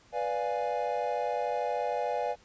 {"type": "chord", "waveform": "triangle", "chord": "B diminished seventh", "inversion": "none", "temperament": "equal", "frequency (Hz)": [493.9, 587.3, 698.5, 830.6], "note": ["B4", "D5", "F5", "Ab5"], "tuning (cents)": [0, 0, 0, 0], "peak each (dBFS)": -32, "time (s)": [0.12, 2.36], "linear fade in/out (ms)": 50, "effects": ["pink hiss -60 dBFS RMS until 2.44 s", "resampled to 16000 Hz"]}